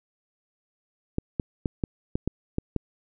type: clicks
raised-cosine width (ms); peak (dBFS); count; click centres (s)
3; -12; 8; 1.184 / 1.398 / 1.658 / 1.838 / 2.155 / 2.276 / 2.584 / 2.763
effects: none